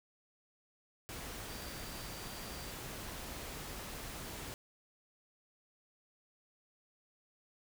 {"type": "tone in noise", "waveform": "sine", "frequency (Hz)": 4699, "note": "D8", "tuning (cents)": 0, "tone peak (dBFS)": -55, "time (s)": [1.49, 2.71], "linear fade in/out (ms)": 0, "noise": "pink", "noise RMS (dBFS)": -45, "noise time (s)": [1.09, 4.54], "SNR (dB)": -13, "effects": []}